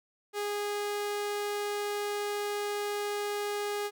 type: tone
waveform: sawtooth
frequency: 411.9 Hz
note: G#4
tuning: 14 cents flat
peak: -27 dBFS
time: 0.33-3.91 s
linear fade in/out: 50 ms
effects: none